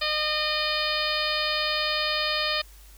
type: harmonic tone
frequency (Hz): 610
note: D#5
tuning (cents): -34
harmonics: 1 / 2 / 3 / 4 / 5 / 6 / 7 / 8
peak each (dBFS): -32 / -32 / -32 / -32 / -32 / -32 / -32 / -32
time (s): 0.01-2.62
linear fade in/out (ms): 10
effects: added 50 Hz sine -47 dBFS peak until 2.97 s + white hiss -54 dBFS RMS until 2.97 s